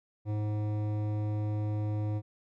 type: tone with hard clipping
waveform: triangle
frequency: 105.6 Hz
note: G#2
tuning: 29 cents sharp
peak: -31 dBFS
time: 0.25-2.22 s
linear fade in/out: 50 ms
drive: 17 dB
effects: none